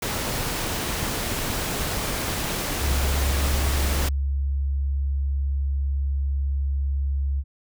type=noise; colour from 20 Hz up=pink; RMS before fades=-27 dBFS; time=0.02-4.09 s; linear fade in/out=5 ms
type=click train; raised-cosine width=5 ms; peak=-17 dBFS; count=5; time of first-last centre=1.03-2.917 s; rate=2.12 Hz
type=tone; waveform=sine; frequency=69 Hz; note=C#2; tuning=7 cents flat; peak=-21 dBFS; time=2.8-7.44 s; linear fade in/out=50 ms
effects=none